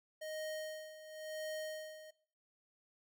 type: tone with tremolo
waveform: square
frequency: 622.3 Hz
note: D#5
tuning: in tune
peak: -40 dBFS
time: 0.21-2.11 s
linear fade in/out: 10 ms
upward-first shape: sine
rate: 0.95 Hz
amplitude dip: 75%
effects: noise-tail reverb RT60 0.5 s tail -19 dB re dry